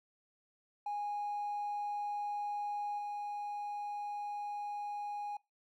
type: tone with level steps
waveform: triangle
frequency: 825 Hz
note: G#5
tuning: 12 cents flat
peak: -32 / -35 dBFS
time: 0.86-5.37 s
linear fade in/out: 5 ms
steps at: 2.98 s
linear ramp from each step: 10 ms
effects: noise-tail reverb RT60 0.2 s tail -23 dB re dry + tanh soft clip ceiling -31 dBFS